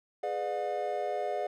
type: chord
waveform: triangle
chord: G# diminished seventh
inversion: none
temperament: just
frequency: 415.3 / 498.4 / 598 / 717.6 Hz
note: G#4 / B4 / D5 / F5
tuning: 0 / +16 / +31 / +47 cents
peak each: -35 / -37 / -33 / -32 dBFS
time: 0.23-1.47 s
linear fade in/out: 5 ms
effects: none